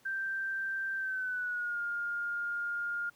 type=tone with pitch glide; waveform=sine; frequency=1568 to 1413.2 Hz; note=G6 to F6; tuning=0 to +20 cents; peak=-32 dBFS; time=0.05-3.1 s; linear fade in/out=10 ms; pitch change=-180 cents; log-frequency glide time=0.96-1.8 s; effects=pink hiss -65 dBFS RMS until 3.15 s + high-pass 100 Hz 12 dB/octave